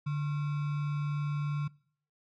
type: tone with sample-and-hold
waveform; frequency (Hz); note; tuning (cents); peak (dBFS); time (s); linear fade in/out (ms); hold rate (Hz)
sine; 146.2; D3; -7; -29; 0.06-1.68; 10; 1225
effects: noise-tail reverb RT60 0.6 s tail -24 dB re dry + low-pass 3000 Hz 12 dB/octave